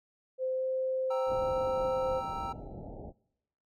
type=tone with pitch glide; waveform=sine; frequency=518 to 521 Hz; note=C5 to C5; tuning=-17 to -7 cents; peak=-29 dBFS; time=0.38-2.22 s; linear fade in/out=50 ms; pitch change=+10 cents; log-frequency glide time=0.55-0.64 s
type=chord; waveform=triangle; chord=E diminished; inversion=first; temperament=equal; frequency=784 / 932.3 / 1318.5 Hz; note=G5 / Bb5 / E6; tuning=0 / 0 / 0 cents; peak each=-37 dBFS; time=1.1-2.53 s; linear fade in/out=10 ms
type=low-pass noise; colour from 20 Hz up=pink; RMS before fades=-43 dBFS; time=1.26-3.13 s; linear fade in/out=50 ms; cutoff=820 Hz; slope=96 dB/octave
effects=noise-tail reverb RT60 0.9 s tail -25 dB re dry